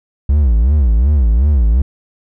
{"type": "tone with vibrato", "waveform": "triangle", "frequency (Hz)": 63.9, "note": "C2", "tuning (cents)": -40, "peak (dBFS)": -6, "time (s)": [0.29, 1.82], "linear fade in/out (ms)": 5, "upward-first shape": "sine", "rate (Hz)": 2.7, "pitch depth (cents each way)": 290, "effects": []}